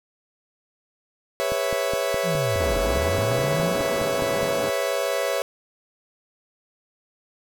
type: chord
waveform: 40% pulse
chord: C# minor seventh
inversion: second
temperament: equal with one note detuned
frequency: 407.5 / 493.9 / 554.4 / 659.3 Hz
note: G#4 / B4 / C#5 / E5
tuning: -33 / 0 / 0 / 0 cents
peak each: -31 / -28 / -25 / -27 dBFS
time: 1.4-5.42 s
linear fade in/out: 0 ms
type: click train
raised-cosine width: 3 ms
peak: -19 dBFS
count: 15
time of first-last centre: 1.52-4.431 s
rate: 4.81 Hz
type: linear two-way sweep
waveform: sine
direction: down then up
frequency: 185 to 41.2 to 185 Hz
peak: -25 dBFS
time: 2.23-3.76 s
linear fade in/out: 50 ms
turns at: 2.78 s
type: band-pass noise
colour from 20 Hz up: pink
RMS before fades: -31 dBFS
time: 2.6-4.7 s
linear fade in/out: 5 ms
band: 160 to 970 Hz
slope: 12 dB/octave
effects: none